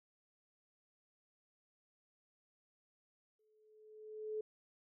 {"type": "tone with exponential growth", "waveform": "sine", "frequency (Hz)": 430.7, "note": "A4", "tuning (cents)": -37, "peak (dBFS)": -36, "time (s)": [3.39, 4.41], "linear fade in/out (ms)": 5, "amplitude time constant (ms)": 220, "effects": []}